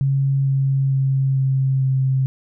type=tone with pitch steps; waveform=sine; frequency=136.9 / 135.8 / 134.7 / 133.62 / 132.54 Hz; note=C#3 / C#3 / C#3 / C3 / C3; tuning=-21 / -35 / -49 / +37 / +23 cents; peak=-15 dBFS; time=0.01-2.26 s; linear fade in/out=0 ms; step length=450 ms; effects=none